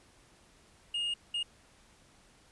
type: tone bursts at uneven times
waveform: triangle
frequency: 2847 Hz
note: F7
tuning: 33 cents sharp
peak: -29 dBFS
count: 2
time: 0.94-1.14 / 1.34-1.43 s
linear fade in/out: 5 ms
effects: pink hiss -62 dBFS RMS until 2.51 s + resampled to 24000 Hz

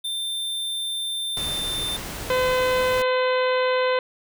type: tone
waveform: square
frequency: 3580 Hz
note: A7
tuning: 29 cents sharp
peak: -26 dBFS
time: 0.04-1.97 s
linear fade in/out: 10 ms
type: noise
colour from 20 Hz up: pink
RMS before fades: -33 dBFS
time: 1.37-3.02 s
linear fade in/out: 0 ms
type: harmonic tone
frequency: 509 Hz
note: C5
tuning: 48 cents flat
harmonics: 1 / 2 / 3 / 4 / 5 / 6 / 7 / 8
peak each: -20 / -26 / -30 / -32 / -34 / -36 / -37 / -38 dBFS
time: 2.3-3.99 s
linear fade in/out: 2 ms
effects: none

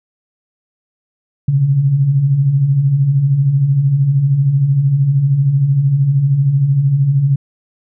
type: beating tone pair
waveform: sine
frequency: 127.5 / 140.5 Hz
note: C3 / C#3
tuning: -44 / +24 cents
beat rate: 13 Hz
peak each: -19 / -10 dBFS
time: 1.48-7.36 s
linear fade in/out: 5 ms
effects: none

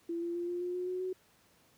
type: tone with pitch steps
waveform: sine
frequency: 338.1 / 342.6 / 347.2 / 351.8 / 356.6 / 361.3 / 366.2 / 371.1 Hz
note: E4 / F4 / F4 / F4 / F4 / F#4 / F#4 / F#4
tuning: +44 / -33 / -10 / +13 / +36 / -41 / -18 / +5 cents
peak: -33 dBFS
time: 0.09-1.13 s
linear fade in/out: 5 ms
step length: 130 ms
effects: pink hiss -66 dBFS RMS until 1.77 s + high-pass 80 Hz 12 dB/octave

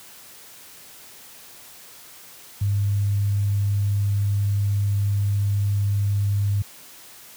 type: tone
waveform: sine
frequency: 101.1 Hz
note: G#2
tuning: 46 cents flat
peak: -18 dBFS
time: 2.61-6.62 s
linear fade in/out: 5 ms
effects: white hiss -45 dBFS RMS until 7.36 s + high-pass 60 Hz 12 dB/octave

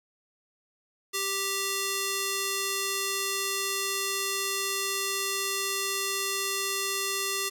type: tone with band-pass filter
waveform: square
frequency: 392 Hz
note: G4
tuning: in tune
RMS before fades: -30 dBFS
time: 1.13-7.5 s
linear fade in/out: 20 ms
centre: 7900 Hz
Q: 0.5
effects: none

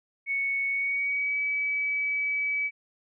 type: tone with pitch glide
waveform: sine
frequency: 2217 to 2287 Hz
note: C#7 to D7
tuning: 0 to -47 cents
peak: -25 dBFS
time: 0.26-2.71 s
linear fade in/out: 50 ms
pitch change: +53 cents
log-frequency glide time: 0.69-1.39 s
effects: none

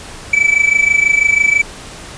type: tone with amplitude modulation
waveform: triangle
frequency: 2305 Hz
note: D7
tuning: 33 cents flat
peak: -4 dBFS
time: 0.33-1.62 s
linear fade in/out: 5 ms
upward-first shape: sine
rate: 26.1 Hz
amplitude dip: 80%
effects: pink hiss -32 dBFS RMS until 2.17 s + resampled to 22050 Hz

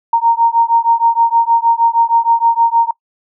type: beating tone pair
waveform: sine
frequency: 923 / 929.4 Hz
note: A#5 / A#5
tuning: -17 / -5 cents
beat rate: 6.4 Hz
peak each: -12 dBFS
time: 0.13-2.91 s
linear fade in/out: 5 ms
effects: noise-tail reverb RT60 0.1 s tail -23 dB re dry

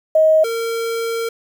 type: tone pair in turn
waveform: sine / square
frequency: 630 / 458.6 Hz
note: D#5 / A#4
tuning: +21 / -28 cents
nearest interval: perfect fourth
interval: 549 cents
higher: first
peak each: -9 / -20 dBFS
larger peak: first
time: 0.15-0.44 / 0.44-1.29 s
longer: second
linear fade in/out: 5 ms
effects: 7-bit

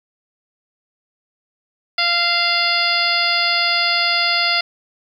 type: harmonic tone with a mistuned harmonic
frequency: 693 Hz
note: F5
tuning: 14 cents flat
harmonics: 1 / 2 / 3 / 4 / 5 / 6 / 7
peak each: -25 / -23 / -21 / -24 / -25 / -23 / -20 dBFS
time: 1.98-4.61 s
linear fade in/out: 5 ms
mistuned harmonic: 6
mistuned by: +58 cents
effects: 8-bit

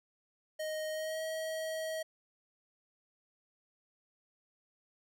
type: tone with pitch glide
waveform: square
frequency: 622.3 to 637.2 Hz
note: D#5 to D#5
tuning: 0 to +41 cents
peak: -36 dBFS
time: 0.59-2.03 s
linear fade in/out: 10 ms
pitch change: +41 cents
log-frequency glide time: 0.91-1.22 s
effects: none

